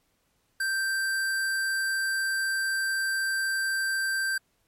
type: tone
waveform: square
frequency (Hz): 1568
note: G6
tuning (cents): 0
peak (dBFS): -26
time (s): 0.6-4.38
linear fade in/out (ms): 5
effects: pink hiss -71 dBFS RMS until 4.67 s + MP3 64 kbps